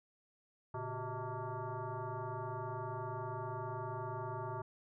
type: tone with frequency modulation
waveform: sine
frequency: 392 Hz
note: G4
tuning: in tune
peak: -38 dBFS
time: 0.74-4.62 s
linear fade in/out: 5 ms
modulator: 253 Hz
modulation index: 3.1
effects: none